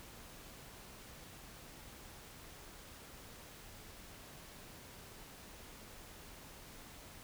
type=silence; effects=pink hiss -54 dBFS RMS until 7.23 s